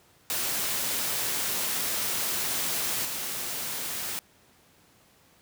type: noise with level steps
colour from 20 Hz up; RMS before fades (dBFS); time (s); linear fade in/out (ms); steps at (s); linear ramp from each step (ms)
white; -29 / -33; 0.3-4.19; 0; 3.05; 2
effects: pink hiss -60 dBFS RMS until 5.41 s + high-pass 80 Hz 12 dB/octave